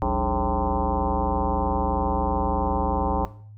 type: tone with frequency modulation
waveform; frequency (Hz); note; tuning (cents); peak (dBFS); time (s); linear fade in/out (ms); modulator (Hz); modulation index
sine; 415.5; G#4; +1; -20; 0.02-3.25; 0; 122; 4.8
effects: noise-tail reverb RT60 0.5 s tail -17 dB re dry + added 105 Hz sine -41 dBFS peak until 3.57 s